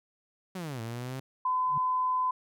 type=linear two-way sweep; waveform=sawtooth; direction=down then up; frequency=192.4 to 111.6 to 133.9 Hz; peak=-31 dBFS; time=0.55-1.2 s; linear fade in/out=5 ms; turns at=0.81 s
type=tone; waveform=sine; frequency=1015 Hz; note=B5; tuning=47 cents sharp; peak=-25 dBFS; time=1.45-2.31 s; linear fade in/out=5 ms
type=tone with exponential growth; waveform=sine; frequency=144.7 Hz; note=D3; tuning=25 cents flat; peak=-33 dBFS; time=1.65-1.78 s; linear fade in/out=2 ms; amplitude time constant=28 ms
effects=none